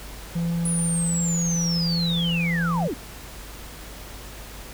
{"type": "tone", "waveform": "triangle", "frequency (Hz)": 169.2, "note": "E3", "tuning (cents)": 45, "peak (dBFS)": -20, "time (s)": [0.35, 2.88], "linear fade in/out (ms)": 10}
{"type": "linear sweep", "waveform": "sine", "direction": "down", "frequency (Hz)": [9940, 230], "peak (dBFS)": -25, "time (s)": [0.65, 2.94], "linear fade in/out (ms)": 5}
{"effects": ["added 50 Hz sine -40 dBFS peak until 4.73 s", "pink hiss -41 dBFS RMS until 4.73 s"]}